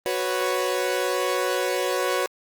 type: chord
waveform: sawtooth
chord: F# suspended fourth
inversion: none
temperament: equal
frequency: 370 / 493.9 / 554.4 Hz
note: F#4 / B4 / C#5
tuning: 0 / 0 / 0 cents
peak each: -23 dBFS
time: 0.06-2.26 s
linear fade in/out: 0 ms
effects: Opus 32 kbps